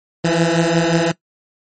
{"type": "beating tone pair", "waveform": "15% pulse", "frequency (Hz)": [164, 169.6], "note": ["E3", "E3"], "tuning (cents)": [-9, 50], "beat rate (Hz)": 5.6, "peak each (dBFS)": -10, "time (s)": [0.24, 1.12], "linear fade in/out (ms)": 10, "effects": ["noise-tail reverb RT60 0.1 s tail -19 dB re dry", "MP3 32 kbps"]}